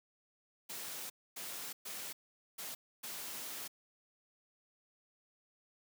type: noise bursts at uneven times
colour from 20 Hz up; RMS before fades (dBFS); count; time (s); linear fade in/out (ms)
white; -44; 5; 0.69-1.1 / 1.36-1.73 / 1.85-2.13 / 2.58-2.75 / 3.03-3.68; 10
effects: high-pass 150 Hz 12 dB/octave